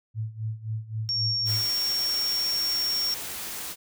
sine tone with tremolo, 110 Hz, A2, in tune, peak -26 dBFS, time 0.14-1.7 s, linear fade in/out 50 ms, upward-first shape sine, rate 3.8 Hz, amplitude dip 85%
sine tone, 5520 Hz, F8, 21 cents flat, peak -24 dBFS, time 1.09-3.14 s, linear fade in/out 0 ms
white noise, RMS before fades -35 dBFS, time 1.45-3.76 s, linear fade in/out 50 ms
effects none

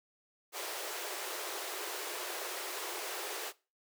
pink high-pass noise, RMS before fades -40 dBFS, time 0.52-3.53 s, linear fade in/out 50 ms, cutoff 340 Hz, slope 96 dB/octave, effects noise-tail reverb RT60 0.3 s tail -20 dB re dry

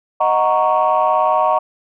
sine chord, D# minor seventh, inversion none, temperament equal, 622.3 / 740 / 932.3 / 1108.7 Hz, D#5 / F#5 / A#5 / C#6, 0 / 0 / 0 / 0 cents, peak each -17 dBFS, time 0.2-1.59 s, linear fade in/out 10 ms, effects tanh soft clip ceiling -5 dBFS

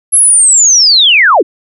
sine linear sweep, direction down, 11175 to 237.4 Hz, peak -3 dBFS, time 0.12-1.43 s, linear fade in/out 20 ms, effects none

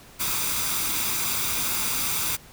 white noise with comb filter, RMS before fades -26 dBFS, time 0.19-2.37 s, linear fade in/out 20 ms, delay 0.83 ms, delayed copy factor +0.55, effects pink hiss -49 dBFS RMS until 2.52 s

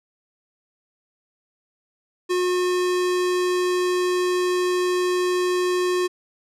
square tone, 361.3 Hz, F#4, 41 cents flat, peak -20 dBFS, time 2.29-6.08 s, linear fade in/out 20 ms, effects low-pass 10000 Hz 12 dB/octave

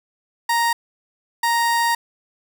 30% pulse tone bursts at uneven times, 934 Hz, A#5, 3 cents sharp, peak -14 dBFS, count 2, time 0.49-0.73 / 1.43-1.95 s, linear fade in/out 5 ms, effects none

